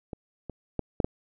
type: clicks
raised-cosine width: 2 ms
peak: -22 / -23 / -14 / -10 / -12 dBFS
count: 5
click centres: 0.132 / 0.497 / 0.793 / 1.002 / 1.045 s
effects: none